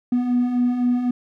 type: beating tone pair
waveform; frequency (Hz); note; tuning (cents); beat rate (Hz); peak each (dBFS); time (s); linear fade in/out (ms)
triangle; 242.6 / 246.5; B3 / B3; -31 / -3; 3.9; -23 / -15; 0.12-1.11; 5
effects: tanh soft clip ceiling -11 dBFS